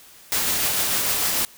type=noise with tremolo; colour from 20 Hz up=white; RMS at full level=-21 dBFS; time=0.32-1.45 s; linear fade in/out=0 ms; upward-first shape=triangle; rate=6.7 Hz; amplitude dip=30%; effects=white hiss -48 dBFS RMS until 1.57 s